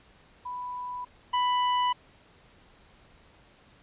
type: tone pair in turn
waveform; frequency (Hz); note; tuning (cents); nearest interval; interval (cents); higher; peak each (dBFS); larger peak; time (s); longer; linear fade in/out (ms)
sine / 45% pulse; 990 / 990; B5 / B5; +4 / +4; unison; 0; neither; -33 / -23; second; 0.45-1.05 / 1.33-1.93; neither; 10
effects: pink hiss -58 dBFS RMS until 3.82 s + resampled to 8000 Hz